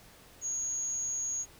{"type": "tone", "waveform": "sine", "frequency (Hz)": 6645, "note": "G#8", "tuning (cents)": 0, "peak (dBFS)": -31, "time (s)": [0.41, 1.46], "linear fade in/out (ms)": 50, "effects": ["pink hiss -56 dBFS RMS until 1.59 s"]}